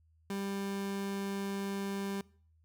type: tone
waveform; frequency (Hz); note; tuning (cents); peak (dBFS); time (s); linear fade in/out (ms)
30% pulse; 197.6; G3; +14; -32; 0.3-2.21; 2
effects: noise-tail reverb RT60 0.5 s tail -23 dB re dry + added 80 Hz sine -64 dBFS peak until 2.64 s